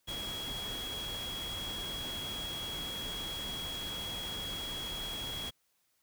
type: tone in noise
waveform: sine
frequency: 3318 Hz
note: G#7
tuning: 2 cents flat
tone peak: -38 dBFS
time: 0.07-5.51 s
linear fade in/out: 20 ms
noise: pink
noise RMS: -43 dBFS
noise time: 0.07-5.51 s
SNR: +2 dB
effects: white hiss -75 dBFS RMS until 6.02 s